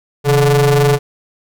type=ring-modulated tone; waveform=45% pulse; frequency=146.83 Hz; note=D3; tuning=in tune; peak=-6 dBFS; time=0.24-0.99 s; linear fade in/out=50 ms; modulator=282 Hz; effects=none